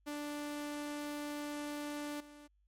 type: tone with level steps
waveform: sawtooth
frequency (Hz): 293.7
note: D4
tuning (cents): 0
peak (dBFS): -35 / -49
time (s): 0.06-2.48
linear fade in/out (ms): 20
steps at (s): 2.2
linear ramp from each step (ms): 5
effects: added 50 Hz sine -69 dBFS peak until 2.67 s + MP3 64 kbps